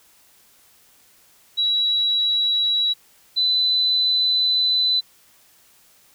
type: tone pair in turn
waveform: sine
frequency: 3897 / 4007 Hz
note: B7 / B7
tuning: -24 / +24 cents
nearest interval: unison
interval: 48 cents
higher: second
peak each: -17 / -16 dBFS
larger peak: second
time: 1.57-2.94 / 3.36-5.01 s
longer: second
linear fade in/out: 20 ms
effects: white hiss -55 dBFS RMS until 6.14 s